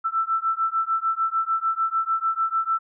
sine beating tone pair, 1326 / 1332.7 Hz, E6 / E6, +10 / +19 cents, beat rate 6.7 Hz, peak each -24 dBFS, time 0.04-2.79 s, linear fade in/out 20 ms, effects none

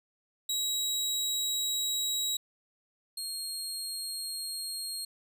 25% pulse tone pair in turn, 3855 / 4253 Hz, B7 / C8, -43 / +27 cents, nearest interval major second, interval 170 cents, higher second, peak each -25 / -30 dBFS, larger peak first, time 0.49-2.37 / 3.17-5.05 s, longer neither, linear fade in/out 5 ms, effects none

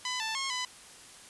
10% pulse tone with pitch steps, 1003 / 884 / 1081 / 1002 Hz, B5 / A5 / C#6 / B5, +26 / +8 / -44 / +25 cents, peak -23 dBFS, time 0.05-0.65 s, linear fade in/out 2 ms, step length 150 ms, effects white hiss -51 dBFS RMS until 1.29 s + resampled to 24000 Hz

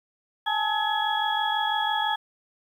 sine tone cluster, 834 / 880 / 1280 / 1689 / 3335 Hz, G#5 / A5 / D#6 / G#6 / G#7, +7 / 0 / +49 / +29 / +7 cents, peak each -28 / -27 / -36 / -30 / -30 dBFS, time 0.46-2.16 s, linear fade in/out 10 ms, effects 9-bit

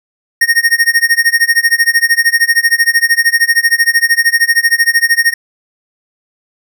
square tone with tremolo, 1854 Hz, A#6, 10 cents flat, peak -5 dBFS, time 0.41-5.34 s, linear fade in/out 5 ms, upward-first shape sine, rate 13 Hz, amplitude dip 95%, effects none

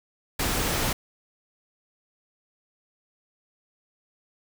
pink noise, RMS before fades -26 dBFS, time 0.39-0.93 s, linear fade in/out 5 ms, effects none

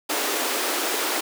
pink high-pass noise, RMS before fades -25 dBFS, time 0.09-1.21 s, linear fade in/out 10 ms, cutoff 280 Hz, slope 48 dB/octave, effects none

